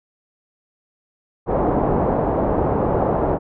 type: low-pass noise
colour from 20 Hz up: white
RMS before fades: -19 dBFS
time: 1.46-3.39 s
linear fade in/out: 50 ms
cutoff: 800 Hz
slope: 24 dB/octave
effects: none